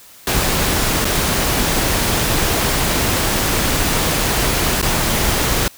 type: noise with dropouts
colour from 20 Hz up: pink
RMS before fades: -17 dBFS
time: 0.27-5.68 s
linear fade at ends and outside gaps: 2 ms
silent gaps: 1.046-1.052 / 4.816-4.826 s
effects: white hiss -43 dBFS RMS until 5.77 s